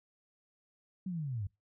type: linear sweep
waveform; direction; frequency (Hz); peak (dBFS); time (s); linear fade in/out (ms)
sine; down; 192.4 to 90.5; -34; 1.06-1.47; 5
effects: noise-tail reverb RT60 0.2 s tail -22 dB re dry